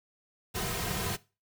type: noise with comb filter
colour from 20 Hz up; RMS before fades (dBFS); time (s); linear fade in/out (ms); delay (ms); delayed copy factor
pink; -33; 0.54-1.17; 20; 3.5; -0.75
effects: noise-tail reverb RT60 0.3 s tail -20 dB re dry